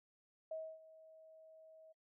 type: tone with ADSR envelope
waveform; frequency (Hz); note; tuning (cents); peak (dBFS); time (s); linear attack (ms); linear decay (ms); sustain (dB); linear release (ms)
sine; 638; D#5; +43; -40; 0.51-1.93; 5; 270; -18; 16
effects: noise-tail reverb RT60 0.1 s tail -24 dB re dry